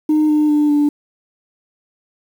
sine tone with pitch steps, 306.4 / 301.8 / 297.3 / 292.9 Hz, D#4 / D4 / D4 / D4, -27 / +47 / +21 / -5 cents, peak -9 dBFS, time 0.09-0.89 s, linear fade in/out 5 ms, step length 200 ms, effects tanh soft clip ceiling -9 dBFS + 7-bit

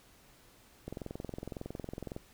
click train, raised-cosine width 2 ms, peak -26 dBFS, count 29, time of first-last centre 0.88-2.164 s, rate 21.8 Hz, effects pink hiss -61 dBFS RMS until 2.33 s

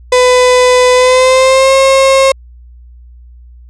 35% pulse tone with pitch glide, 501 to 537 Hz, B4 to C5, +25 to +45 cents, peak -3 dBFS, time 0.12-2.32 s, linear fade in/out 5 ms, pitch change +120 cents, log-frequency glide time 0.93-1.74 s, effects added 60 Hz sine -33 dBFS peak until 3.69 s + resampled to 22050 Hz

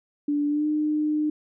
sine tone with pitch glide, 291.6 to 303.1 Hz, D4 to D#4, -12 to -45 cents, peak -21 dBFS, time 0.28-1.3 s, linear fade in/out 5 ms, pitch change +67 cents, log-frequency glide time 0.48-0.66 s, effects none

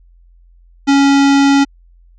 square tone, 278.4 Hz, C#4, 8 cents sharp, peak -8 dBFS, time 0.87-1.65 s, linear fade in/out 20 ms, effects added 43 Hz sine -43 dBFS peak until 2.18 s + resampled to 16000 Hz

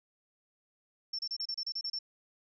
sine tone bursts, 5410 Hz, E8, 44 cents sharp, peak -33 dBFS, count 10, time 1.13-1.989 s, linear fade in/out 5 ms, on 58 ms, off 31 ms, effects none

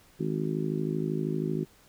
harmonic tone, 52.8 Hz, G#1, 29 cents sharp, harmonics 3 / 4 / 5 / 6 / 7 / 8, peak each -31 / -35 / -35 / -37 / -33 / -44 dBFS, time 0.19-1.65 s, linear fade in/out 20 ms, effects pink hiss -59 dBFS RMS until 1.88 s

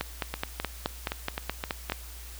two click trains, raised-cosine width 0.3 ms, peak -14 / -12 dBFS, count 7 / 10, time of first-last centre 0.34-1.898 / 0.01-1.921 s, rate 3.85 / 4.71 Hz, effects added 59 Hz sine -42 dBFS peak until 2.39 s + white hiss -47 dBFS RMS until 2.39 s

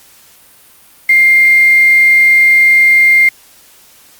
sine tone with quantisation, 2110 Hz, C7, 14 cents sharp, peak -4 dBFS, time 1.09-3.29 s, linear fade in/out 5 ms, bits 4, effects white hiss -43 dBFS RMS until 4.19 s + Opus 48 kbps

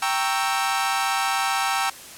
sawtooth chord, G diminished seventh, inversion none, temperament equal with one note detuned, 784 / 927 / 1108.7 / 1318.5 Hz, G5 / Bb5 / Db6 / Fb6, 0 / -10 / 0 / 0 cents, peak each -21 / -24 / -26 / -23 dBFS, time 0.02-1.9 s, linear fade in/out 5 ms, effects white hiss -41 dBFS RMS until 2.17 s + low-pass 12000 Hz 12 dB/octave

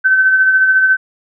sine tone with tremolo, 1532 Hz, G6, 40 cents flat, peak -6 dBFS, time 0.04-0.97 s, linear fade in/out 20 ms, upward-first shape sine, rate 14 Hz, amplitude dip 40%, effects none

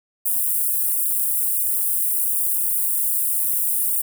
white high-pass noise, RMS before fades -21 dBFS, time 0.25-4.02 s, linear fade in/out 10 ms, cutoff 8900 Hz, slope 48 dB/octave, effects none

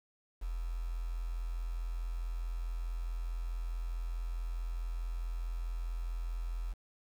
sine tone with quantisation, 42.33 Hz, E1, 47 cents sharp, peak -34 dBFS, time 0.41-6.74 s, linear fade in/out 20 ms, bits 9, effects none

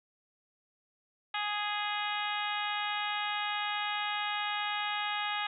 harmonic tone, 415.3 Hz, G#4, in tune, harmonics 2 / 3 / 4 / 5 / 6 / 7 / 8 / 9, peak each -36 / -38 / -39 / -40 / -41 / -41 / -42 / -43 dBFS, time 1.34-5.47 s, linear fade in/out 5 ms, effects none

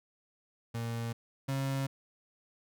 35% pulse tone pair in turn, 116.1 / 135.84 Hz, A#2 / C#3, -7 / -35 cents, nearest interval minor third, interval 272 cents, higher second, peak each -32 / -29 dBFS, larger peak second, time 0.74-1.13 / 1.48-1.87 s, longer neither, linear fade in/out 10 ms, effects none

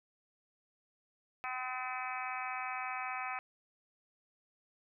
harmonic tone, 254.8 Hz, C4, 46 cents flat, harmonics 3 / 4 / 5 / 6 / 7 / 8 / 9 / 10, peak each -42 / -45 / -42 / -49 / -48 / -49 / -45 / -45 dBFS, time 1.44-3.39 s, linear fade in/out 0 ms, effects none

